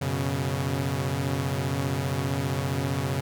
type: chord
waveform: sawtooth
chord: F# suspended fourth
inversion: none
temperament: equal with one note detuned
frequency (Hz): 91.75 / 123.47 / 138.59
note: F#2 / B2 / C#3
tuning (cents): -14 / 0 / 0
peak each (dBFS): -28 / -27 / -24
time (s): 0.01-3.21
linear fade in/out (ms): 10
effects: none